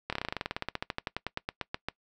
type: slowing click train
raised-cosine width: 0.3 ms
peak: -15 dBFS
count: 27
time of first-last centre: 0.1-1.886 s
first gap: 26 ms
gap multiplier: 1.07
effects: noise-tail reverb RT60 0.1 s tail -22 dB re dry